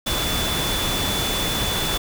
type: tone in noise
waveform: sine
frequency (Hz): 3470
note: A7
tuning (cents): -25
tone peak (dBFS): -26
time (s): 0.06-1.98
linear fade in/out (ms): 10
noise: pink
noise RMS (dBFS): -24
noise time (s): 0.06-1.98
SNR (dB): -5
effects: none